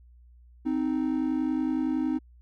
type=tone pair together; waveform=triangle; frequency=260.7 / 311.5 Hz; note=C4 / D#4; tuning=-6 / +2 cents; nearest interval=minor third; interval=308 cents; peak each=-25 dBFS; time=0.65-2.19 s; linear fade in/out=20 ms; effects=tanh soft clip ceiling -15 dBFS + added 60 Hz sine -51 dBFS peak until 2.41 s